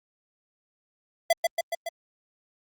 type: tone with echo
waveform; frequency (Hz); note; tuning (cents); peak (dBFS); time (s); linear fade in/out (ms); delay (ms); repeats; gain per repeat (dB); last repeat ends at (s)
square; 672; E5; +33; -18; 1.3-1.33; 5; 140; 4; -3; 1.89
effects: Opus 48 kbps